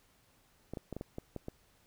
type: clicks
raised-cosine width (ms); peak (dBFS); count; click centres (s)
2; -26; 8; 0.736 / 0.772 / 0.927 / 0.966 / 1.011 / 1.184 / 1.363 / 1.484
effects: pink hiss -68 dBFS RMS until 1.86 s